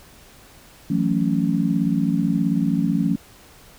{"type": "chord", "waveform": "sine", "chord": "F# minor seventh", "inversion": "third", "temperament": "just", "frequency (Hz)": [166.5, 185, 222, 277.5], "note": ["E3", "F#3", "A3", "C#4"], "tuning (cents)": [18, 0, 16, 2], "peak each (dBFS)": -23, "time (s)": [0.9, 3.16], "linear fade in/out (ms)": 5, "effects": ["pink hiss -48 dBFS RMS until 3.78 s"]}